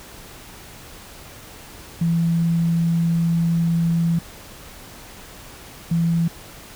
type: tone pair in turn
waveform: sine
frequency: 167.4 / 167.4 Hz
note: E3 / E3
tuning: +27 / +27 cents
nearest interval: unison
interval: 0 cents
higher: neither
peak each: -16 dBFS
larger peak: neither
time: 2.01-4.19 / 5.91-6.28 s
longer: first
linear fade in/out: 5 ms
effects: pink hiss -41 dBFS RMS until 6.75 s